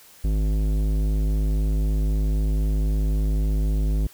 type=tone with tanh clipping; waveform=sine; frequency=51.91 Hz; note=G#1; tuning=in tune; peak=-21 dBFS; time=0.24-4.07 s; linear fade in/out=5 ms; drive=15 dB; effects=white hiss -50 dBFS RMS until 4.13 s